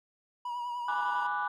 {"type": "tone with vibrato", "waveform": "triangle", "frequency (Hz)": 967, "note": "B5", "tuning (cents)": -37, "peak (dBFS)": -31, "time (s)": [0.45, 1.27], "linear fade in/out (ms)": 5, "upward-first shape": "triangle", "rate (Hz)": 10, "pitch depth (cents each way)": 43}
{"type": "chord", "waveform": "sine", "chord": "G# half-diminished seventh", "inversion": "none", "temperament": "equal", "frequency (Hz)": [830.6, 987.8, 1174.7, 1480], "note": ["G#5", "B5", "D6", "F#6"], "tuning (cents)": [0, 0, 0, 0], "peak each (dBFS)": -34, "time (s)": [0.88, 1.48], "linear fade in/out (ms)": 5}
{"effects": ["tanh soft clip ceiling -22 dBFS"]}